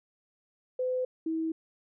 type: tone pair in turn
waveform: sine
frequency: 508 / 322.6 Hz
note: B4 / E4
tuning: +49 / -37 cents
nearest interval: minor sixth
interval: 786 cents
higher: first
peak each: -27 / -28 dBFS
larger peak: first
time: 0.79-1.05 / 1.26-1.52 s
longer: neither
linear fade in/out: 5 ms
effects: none